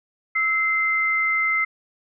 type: tone pair together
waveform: sine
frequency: 1308 / 2076 Hz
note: E6 / C7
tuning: -14 / -14 cents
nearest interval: minor sixth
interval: 800 cents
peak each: -26 / -19 dBFS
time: 0.35-1.65 s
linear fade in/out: 10 ms
effects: none